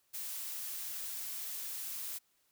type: noise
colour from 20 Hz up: blue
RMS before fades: -41 dBFS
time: 0.13-2.19 s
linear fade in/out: 20 ms
effects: white hiss -74 dBFS RMS until 2.51 s